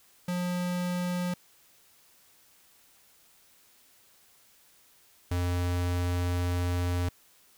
square tone pair in turn, 178.3 / 88.51 Hz, F3 / F2, +36 / +24 cents, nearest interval octave, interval 1212 cents, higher first, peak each -29 / -27 dBFS, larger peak second, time 0.28-1.34 / 5.31-7.09 s, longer second, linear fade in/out 5 ms, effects white hiss -61 dBFS RMS until 7.57 s

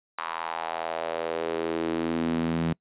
sawtooth tone with high-pass filter sweep, 82.41 Hz, E2, in tune, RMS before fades -29 dBFS, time 0.18-2.73 s, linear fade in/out 5 ms, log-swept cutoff 1100 to 180 Hz, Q 3.2, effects noise-tail reverb RT60 0.1 s tail -26 dB re dry + resampled to 8000 Hz

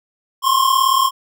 square tone pair together, 1046.5 / 1084.4 Hz, C6 / C#6, 0 / -38 cents, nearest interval minor second, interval 62 cents, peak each -16 dBFS, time 0.42-1.11 s, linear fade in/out 50 ms, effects none

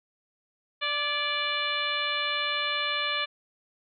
harmonic tone with a mistuned harmonic, 587.3 Hz, D5, in tune, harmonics 1 / 2 / 3 / 4 / 5 / 6 / 7, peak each -38 / -33 / -34 / -32 / -33 / -33 / -38 dBFS, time 0.81-3.26 s, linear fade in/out 20 ms, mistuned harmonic 3, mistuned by -37 cents, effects none

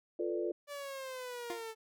sine chord, B half-diminished seventh, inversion second, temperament equal, 349.2 / 440 / 493.9 / 587.3 Hz, F4 / A4 / B4 / D5, 0 / 0 / 0 / 0 cents, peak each -35 / -38 / -41 / -41 dBFS, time 0.19-0.52 s, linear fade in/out 5 ms
sawtooth exponential sweep, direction down, 583 to 440 Hz, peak -37 dBFS, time 0.67-1.75 s, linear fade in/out 50 ms
25% pulse tone with exponential decay, 349.2 Hz, F4, in tune, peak -32 dBFS, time 1.5-1.68 s, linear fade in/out 1 ms, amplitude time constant 39 ms
effects none

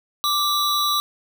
square tone pair together, 1176 / 3917 Hz, D6 / B7, +2 / -15 cents, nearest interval octave + major sixth, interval 2083 cents, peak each -22 / -22 dBFS, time 0.24-1 s, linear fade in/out 0 ms, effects none

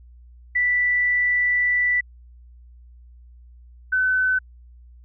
sine tone pair in turn, 1971 / 1514.1 Hz, B6 / F#6, -4 / +39 cents, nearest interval perfect fourth, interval 457 cents, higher first, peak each -17 dBFS, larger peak neither, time 0.55-2.01 / 3.92-4.39 s, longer first, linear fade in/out 10 ms, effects added 60 Hz sine -44 dBFS peak until 5.04 s

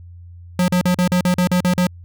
square tone bursts, 180 Hz, F#3, 47 cents flat, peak -14 dBFS, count 10, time 0.59-1.869 s, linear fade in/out 2 ms, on 91 ms, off 41 ms, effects added 87 Hz sine -36 dBFS peak until 2.04 s

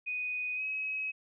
sine tone with pitch glide, 2489 to 2552 Hz, D#7 to D#7, 0 to +43 cents, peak -32 dBFS, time 0.06-1.12 s, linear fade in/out 20 ms, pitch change +43 cents, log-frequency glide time 0.55-0.63 s, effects none

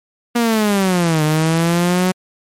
sawtooth linear two-way sweep, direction down then up, 240.5 to 151.7 to 185.9 Hz, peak -9 dBFS, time 0.35-2.12 s, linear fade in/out 10 ms, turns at 1.23 s, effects MP3 64 kbps

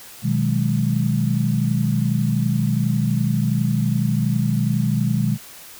sine chord, G# minor seventh, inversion first, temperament equal, 123.47 / 155.56 / 185 / 207.7 Hz, B2 / D#3 / F#3 / G#3, 0 / 0 / 0 / 0 cents, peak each -21 / -22 / -26 / -22 dBFS, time 0.22-5.38 s, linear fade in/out 50 ms, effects white hiss -41 dBFS RMS until 5.79 s

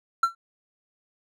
triangle tone with exponential decay, 1355 Hz, E6, 47 cents sharp, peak -12 dBFS, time 0.23-0.35 s, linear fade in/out 5 ms, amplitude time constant 24 ms, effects none

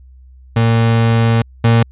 35% pulse tone pair in turn, 114.6 / 115.4 Hz, A#2 / A#2, -29 / -17 cents, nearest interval unison, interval 12 cents, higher second, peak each -8 / -6 dBFS, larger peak second, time 0.56-1.42 / 1.64-1.83 s, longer first, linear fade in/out 5 ms, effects added 64 Hz sine -38 dBFS peak until 1.91 s + resampled to 8000 Hz

